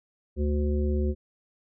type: harmonic tone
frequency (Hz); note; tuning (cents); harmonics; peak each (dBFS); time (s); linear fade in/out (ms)
73.6; D2; +4; 1 / 3 / 5 / 7; -24 / -31 / -31 / -38; 0.36-1.15; 50
effects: none